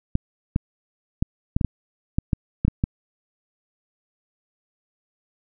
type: clicks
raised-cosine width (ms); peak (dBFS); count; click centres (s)
5; -7; 11; 0.154 / 0.561 / 1.225 / 1.565 / 1.612 / 1.647 / 2.185 / 2.332 / 2.65 / 2.681 / 2.839
effects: none